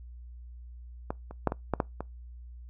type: clicks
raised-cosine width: 1 ms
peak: -17 / -28 / -10 / -17 / -12 / -11 / -20 dBFS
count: 7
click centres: 1.105 / 1.31 / 1.473 / 1.521 / 1.737 / 1.802 / 2.006 s
effects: noise-tail reverb RT60 0.2 s tail -24 dB re dry + added 60 Hz sine -43 dBFS peak until 2.69 s